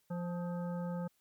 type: harmonic tone with a mistuned harmonic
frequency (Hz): 174.61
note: F3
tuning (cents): 0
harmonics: 1 / 3 / 5 / 7 / 9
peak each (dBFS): -36 / -43 / -49 / -53 / -58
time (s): 0.1-1.08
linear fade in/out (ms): 10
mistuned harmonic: 7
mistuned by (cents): +55
effects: white hiss -75 dBFS RMS until 1.2 s